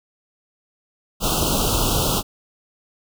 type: band-stop noise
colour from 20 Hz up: pink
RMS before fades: -20 dBFS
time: 1.2-2.23 s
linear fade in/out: 50 ms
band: 1400 to 2700 Hz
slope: 96 dB/octave
effects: none